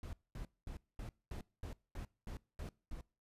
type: noise bursts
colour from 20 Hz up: brown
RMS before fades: -45 dBFS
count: 10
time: 0.03-3.01 s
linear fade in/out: 2 ms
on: 100 ms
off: 220 ms
effects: noise-tail reverb RT60 0.4 s tail -24 dB re dry + resampled to 32000 Hz